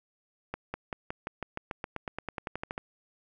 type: accelerating click train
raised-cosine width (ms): 0.5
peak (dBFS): -19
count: 19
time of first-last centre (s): 0.54-2.779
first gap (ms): 200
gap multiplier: 0.94
effects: none